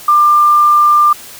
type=tone; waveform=sine; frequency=1193 Hz; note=D6; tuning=27 cents sharp; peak=-5 dBFS; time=0.08-1.13 s; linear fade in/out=5 ms; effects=white hiss -33 dBFS RMS until 1.39 s